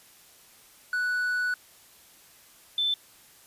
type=tone pair in turn; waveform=triangle / sine; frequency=1480 / 3529 Hz; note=F#6 / A7; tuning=0 / +4 cents; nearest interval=octave + minor third; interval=1504 cents; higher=second; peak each=-23 / -23 dBFS; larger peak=neither; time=0.93-1.54 / 2.78-2.94 s; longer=first; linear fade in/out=2 ms; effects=white hiss -55 dBFS RMS until 3.46 s + resampled to 32000 Hz